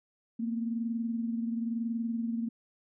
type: tone pair together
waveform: sine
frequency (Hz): 229 / 250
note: A#3 / B3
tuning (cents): -31 / +21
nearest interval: major second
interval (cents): 152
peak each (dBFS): -30 / -39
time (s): 0.39-2.49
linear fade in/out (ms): 10
effects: none